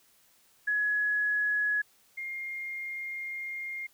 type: tone pair in turn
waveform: sine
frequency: 1685 / 2123 Hz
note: G#6 / C7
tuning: +25 / +25 cents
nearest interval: major third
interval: 400 cents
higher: second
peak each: -25 / -34 dBFS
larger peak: first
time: 0.67-1.82 / 2.17-3.87 s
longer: second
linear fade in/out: 10 ms
effects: white hiss -64 dBFS RMS until 3.93 s